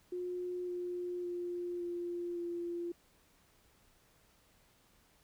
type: tone with pitch steps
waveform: sine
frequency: 358.8 / 355.3 / 351.8 / 348.4 / 345 Hz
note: F4 / F4 / F4 / F4 / F4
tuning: +47 / +30 / +13 / -4 / -21 cents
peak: -36 dBFS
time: 0.12-2.92 s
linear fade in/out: 5 ms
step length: 560 ms
effects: pink hiss -68 dBFS RMS until 5.23 s